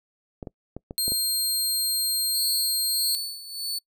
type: clicks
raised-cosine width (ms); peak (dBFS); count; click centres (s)
2; -21; 6; 0.428 / 0.472 / 0.766 / 0.909 / 1.08 / 1.12
type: tone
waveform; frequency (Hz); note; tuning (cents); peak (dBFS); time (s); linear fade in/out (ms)
20% pulse; 4200; C8; +6; -17; 0.98-3.15; 0
type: tone with tremolo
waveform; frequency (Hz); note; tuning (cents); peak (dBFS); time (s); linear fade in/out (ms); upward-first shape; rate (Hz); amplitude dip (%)
sawtooth; 4461; C#8; +10; -24; 2.34-3.79; 10; sine; 1.6; 75
effects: noise-tail reverb RT60 0.1 s tail -25 dB re dry